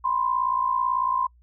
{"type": "tone pair together", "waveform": "sine", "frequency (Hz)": [988.4, 1046.5], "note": ["B5", "C6"], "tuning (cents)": [1, 0], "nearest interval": "minor second", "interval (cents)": 99, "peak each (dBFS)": [-26, -23], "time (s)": [0.04, 1.27], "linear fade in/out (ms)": 10, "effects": ["noise-tail reverb RT60 0.1 s tail -25 dB re dry", "added 60 Hz sine -53 dBFS peak until 1.42 s"]}